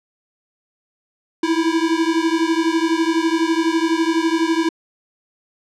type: beating tone pair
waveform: square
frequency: 322.5 / 334.5 Hz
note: E4 / E4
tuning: -38 / +25 cents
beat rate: 12 Hz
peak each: -19 / -20 dBFS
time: 1.43-4.69 s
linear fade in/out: 5 ms
effects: low-pass 6000 Hz 12 dB/octave